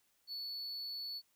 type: tone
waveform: triangle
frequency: 4435 Hz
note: C#8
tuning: in tune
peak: -39 dBFS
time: 0.27-1.22 s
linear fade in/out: 50 ms
effects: white hiss -75 dBFS RMS until 1.35 s